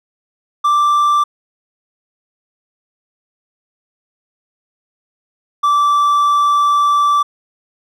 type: tone pair in turn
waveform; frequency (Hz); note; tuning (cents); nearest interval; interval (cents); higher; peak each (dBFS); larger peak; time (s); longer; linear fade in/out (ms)
triangle; 1174.7 / 1164.6; D6 / D6; 0 / -15; unison; 15; first; -8; neither; 0.64-1.24 / 5.63-7.23; second; 10
effects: none